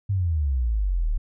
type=exponential sweep; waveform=sine; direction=down; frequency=102.4 to 35.23 Hz; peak=-20 dBFS; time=0.09-1.18 s; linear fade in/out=10 ms; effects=none